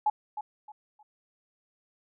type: tone with echo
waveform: sine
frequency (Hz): 847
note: G#5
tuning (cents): +34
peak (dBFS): -21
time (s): 0.06-0.1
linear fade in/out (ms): 5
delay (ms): 310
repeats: 3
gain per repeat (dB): -11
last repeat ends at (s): 1.03
effects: none